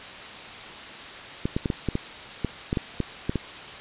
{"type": "clicks", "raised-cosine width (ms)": 3, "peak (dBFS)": -11, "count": 12, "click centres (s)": [1.455, 1.565, 1.658, 1.702, 1.887, 1.954, 2.447, 2.729, 2.772, 3.003, 3.295, 3.357], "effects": ["white hiss -39 dBFS RMS until 3.8 s", "resampled to 8000 Hz"]}